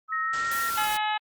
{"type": "tone with pitch glide", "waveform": "sine", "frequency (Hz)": [1291, 1363.8], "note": ["E6", "F6"], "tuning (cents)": [-37, -42], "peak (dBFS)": -27, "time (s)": [0.08, 0.88], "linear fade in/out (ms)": 50, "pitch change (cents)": 95, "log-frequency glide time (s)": [0.21, 0.48]}
{"type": "tone", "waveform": "sine", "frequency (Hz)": 1864.7, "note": "A#6", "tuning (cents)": 0, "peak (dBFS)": -29, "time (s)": [0.12, 0.7], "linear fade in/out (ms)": 5}
{"type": "noise", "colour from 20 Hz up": "white", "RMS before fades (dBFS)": -34, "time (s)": [0.33, 0.97], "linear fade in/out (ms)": 5}
{"type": "harmonic tone", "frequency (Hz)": 425.9, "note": "G#4", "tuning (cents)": 44, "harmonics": [2, 3, 4, 5, 6, 7, 8, 9], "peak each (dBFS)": [-26, -35, -33, -37, -37, -36, -44, -39], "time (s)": [0.77, 1.18], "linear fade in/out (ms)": 10}
{"effects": ["Opus 24 kbps"]}